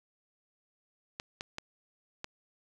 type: clicks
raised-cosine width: 0.2 ms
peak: -20 dBFS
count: 4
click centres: 1.199 / 1.409 / 1.584 / 2.244 s
effects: none